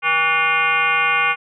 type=tone with frequency modulation; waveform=sine; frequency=1796 Hz; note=A6; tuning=35 cents sharp; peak=-14 dBFS; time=0.02-1.36 s; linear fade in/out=50 ms; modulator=329 Hz; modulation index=2.7; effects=none